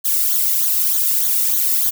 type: noise with flanger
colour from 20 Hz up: violet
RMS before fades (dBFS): -17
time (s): 0.04-1.91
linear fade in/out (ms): 20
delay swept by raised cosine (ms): 0.38 to 1.27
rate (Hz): 3.3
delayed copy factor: -1
effects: none